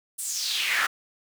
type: noise with high-pass filter sweep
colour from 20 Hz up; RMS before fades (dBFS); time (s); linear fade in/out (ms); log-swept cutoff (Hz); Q
brown; -27; 0.18-0.87; 10; 9600 to 1400; 3.6
effects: none